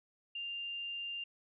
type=tone; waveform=sine; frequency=2794 Hz; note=F7; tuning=in tune; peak=-38 dBFS; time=0.35-1.24 s; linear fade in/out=5 ms; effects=none